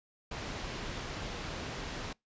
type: low-pass noise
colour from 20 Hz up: pink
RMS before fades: -40 dBFS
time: 0.31-2.13 s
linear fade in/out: 5 ms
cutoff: 5500 Hz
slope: 12 dB/octave
effects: noise-tail reverb RT60 0.2 s tail -26 dB re dry + resampled to 16000 Hz